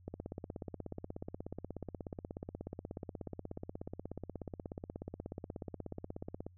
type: click train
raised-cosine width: 2 ms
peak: -28 dBFS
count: 107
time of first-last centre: 0.08-6.466 s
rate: 16.6 Hz
effects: added 90 Hz sine -58 dBFS peak until 6.57 s